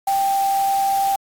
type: tone in noise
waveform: sine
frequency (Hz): 786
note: G5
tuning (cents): +4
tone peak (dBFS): -16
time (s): 0.07-1.16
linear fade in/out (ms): 5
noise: white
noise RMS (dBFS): -32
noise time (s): 0.07-1.16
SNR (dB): +13
effects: AAC 64 kbps